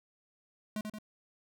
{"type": "tone with echo", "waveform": "square", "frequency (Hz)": 213.2, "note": "G#3", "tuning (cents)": 46, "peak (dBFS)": -34, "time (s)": [0.76, 0.81], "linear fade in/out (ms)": 2, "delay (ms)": 88, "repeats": 2, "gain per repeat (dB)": -4, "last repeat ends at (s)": 0.986, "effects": []}